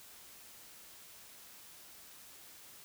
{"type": "silence", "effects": ["white hiss -55 dBFS RMS until 2.84 s"]}